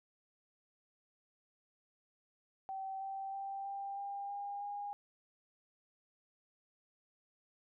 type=tone with pitch steps; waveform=sine; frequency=771 / 778.2 / 785.4 / 792.7 / 800 / 807.5 / 815 Hz; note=G5 / G5 / G5 / G5 / G5 / G#5 / G#5; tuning=-29 / -13 / +3 / +19 / +35 / -49 / -33 cents; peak=-39 dBFS; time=2.69-4.93 s; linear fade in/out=0 ms; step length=320 ms; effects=none